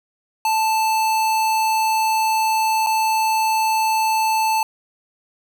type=tone with dropouts; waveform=square; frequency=880 Hz; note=A5; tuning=in tune; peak=-17 dBFS; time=0.45-4.63 s; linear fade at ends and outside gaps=2 ms; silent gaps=2.864-2.869 s; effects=none